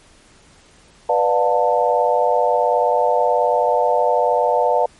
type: chord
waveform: sine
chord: B half-diminished seventh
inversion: none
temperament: just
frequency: 493.9 / 592.7 / 711.2 / 889 Hz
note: B4 / D5 / F5 / A5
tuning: 0 / +16 / +31 / +18 cents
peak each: -19 dBFS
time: 1.09-4.86 s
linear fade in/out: 5 ms
effects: pink hiss -50 dBFS RMS until 4.99 s + MP3 48 kbps